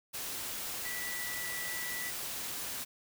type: tone in noise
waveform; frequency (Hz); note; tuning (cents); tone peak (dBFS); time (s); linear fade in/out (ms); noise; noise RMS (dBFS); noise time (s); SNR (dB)
sine; 1963; B6; -11; -39; 0.84-2.11; 20; white; -39; 0.13-2.85; -3
effects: none